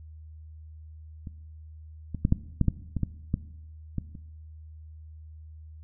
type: clicks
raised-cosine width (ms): 5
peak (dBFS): -26 / -20 / -9 / -8 / -9 / -9 / -16 / -13 / -12 / -16 / -28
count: 11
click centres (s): 1.272 / 2.147 / 2.251 / 2.324 / 2.613 / 2.683 / 2.967 / 3.033 / 3.341 / 3.983 / 4.152
effects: noise-tail reverb RT60 0.9 s tail -18 dB re dry + added 78 Hz sine -43 dBFS peak until 5.83 s